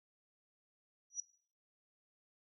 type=tone with exponential growth; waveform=sine; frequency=5830 Hz; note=F#8; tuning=26 cents flat; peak=-32 dBFS; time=1.1-1.2 s; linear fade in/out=2 ms; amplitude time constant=20 ms; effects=noise-tail reverb RT60 0.5 s tail -19 dB re dry